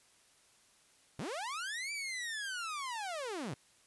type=linear two-way sweep; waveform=sawtooth; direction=up then down; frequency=109.1 to 2349 to 109.1 Hz; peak=-34 dBFS; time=1.19-3.54 s; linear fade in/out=0 ms; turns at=1.92 s; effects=white hiss -66 dBFS RMS until 3.86 s + resampled to 24000 Hz